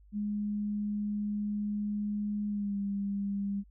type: tone with pitch glide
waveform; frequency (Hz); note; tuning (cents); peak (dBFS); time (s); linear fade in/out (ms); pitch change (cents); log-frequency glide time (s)
sine; 207.5 to 199.85; G#3 to G3; -1 to +34; -30; 0.12-3.64; 50; -65; 2.48-2.77
effects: added 50 Hz sine -55 dBFS peak until 3.7 s